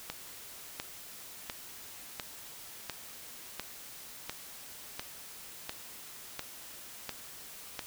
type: click train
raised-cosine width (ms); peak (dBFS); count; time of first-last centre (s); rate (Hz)
0.2; -18; 12; 0.1-7.792; 1.43
effects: white hiss -48 dBFS RMS until 7.86 s